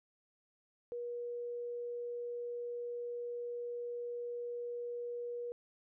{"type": "tone", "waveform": "sine", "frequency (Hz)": 480, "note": "B4", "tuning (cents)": -49, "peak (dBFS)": -38, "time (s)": [0.92, 5.52], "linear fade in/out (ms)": 0, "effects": []}